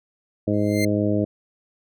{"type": "harmonic tone", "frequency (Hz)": 103.83, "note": "G#2", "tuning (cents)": 0, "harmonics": [1, 2, 3, 4, 5, 6], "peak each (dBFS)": [-25, -24, -23, -29, -28, -28], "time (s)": [0.47, 1.25], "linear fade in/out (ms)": 10}
{"type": "tone with exponential growth", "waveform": "sawtooth", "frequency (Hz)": 2093, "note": "C7", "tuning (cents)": 0, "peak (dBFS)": -19, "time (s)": [0.53, 0.85], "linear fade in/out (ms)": 5, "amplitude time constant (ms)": 69}
{"effects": []}